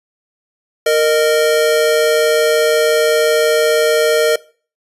square tone pair together, 462.9 / 616.3 Hz, A#4 / D#5, -12 / -17 cents, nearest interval perfect fourth, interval 495 cents, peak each -13 / -15 dBFS, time 0.86-4.36 s, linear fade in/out 5 ms, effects noise-tail reverb RT60 0.4 s tail -21 dB re dry + resampled to 32000 Hz

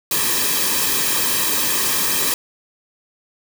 white noise with comb filter, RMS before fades -19 dBFS, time 0.11-2.34 s, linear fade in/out 2 ms, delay 1.4 ms, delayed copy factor -0.7, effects none

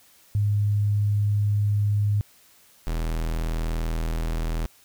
sine / 45% pulse tone pair in turn, 103.2 / 40.63 Hz, G#2 / E1, -10 / -24 cents, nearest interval octave + major third, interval 1614 cents, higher first, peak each -19 / -24 dBFS, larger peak first, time 0.35-2.21 / 2.87-4.66 s, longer first, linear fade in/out 0 ms, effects white hiss -56 dBFS RMS until 4.84 s

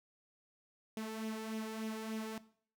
sawtooth tone with flanger, 220 Hz, A3, in tune, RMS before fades -42 dBFS, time 0.97-2.38 s, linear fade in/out 2 ms, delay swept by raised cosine 0.32 to 2.32 ms, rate 3.4 Hz, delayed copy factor +0.5, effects noise-tail reverb RT60 0.5 s tail -17 dB re dry

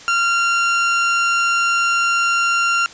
30% pulse tone, 1383 Hz, F6, 17 cents flat, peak -12 dBFS, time 0.08-2.86 s, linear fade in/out 0 ms, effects white hiss -39 dBFS RMS until 2.93 s + resampled to 16000 Hz

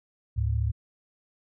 sine tone pair together, 73 / 107.84 Hz, D2 / A2, -10 / -34 cents, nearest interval perfect fifth, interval 676 cents, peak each -26 dBFS, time 0.36-0.72 s, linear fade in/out 20 ms, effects none

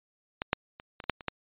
clicks, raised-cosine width 0.3 ms, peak -14 / -7 / -27 / -23 / -28 / -8 / -26 / -13 dBFS, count 8, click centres 0.419 / 0.531 / 0.799 / 1.002 / 1.04 / 1.097 / 1.208 / 1.283 s, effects resampled to 8000 Hz

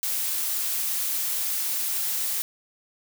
blue noise, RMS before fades -27 dBFS, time 0.03-2.42 s, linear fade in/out 0 ms, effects none

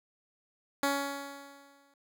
10% pulse tone with exponential decay, 280 Hz, C#4, 18 cents sharp, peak -17 dBFS, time 0.83-1.94 s, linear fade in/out 2 ms, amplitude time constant 240 ms, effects none

